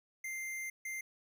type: tone bursts at uneven times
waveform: square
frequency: 2093 Hz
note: C7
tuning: in tune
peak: -39 dBFS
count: 2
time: 0.24-0.7 / 0.85-1.01 s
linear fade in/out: 5 ms
effects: none